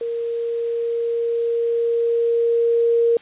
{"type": "tone with level ramp", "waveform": "sine", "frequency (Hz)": 466.2, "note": "A#4", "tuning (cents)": 0, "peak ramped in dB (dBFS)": [-22, -13], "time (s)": [0.01, 3.17], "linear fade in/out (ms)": 2, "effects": ["white hiss -46 dBFS RMS until 3.21 s", "resampled to 8000 Hz"]}